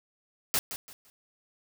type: noise with echo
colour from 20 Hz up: white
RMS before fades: -26 dBFS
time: 0.54-0.59 s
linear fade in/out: 0 ms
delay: 170 ms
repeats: 3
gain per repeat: -11 dB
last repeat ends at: 1.1 s
effects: none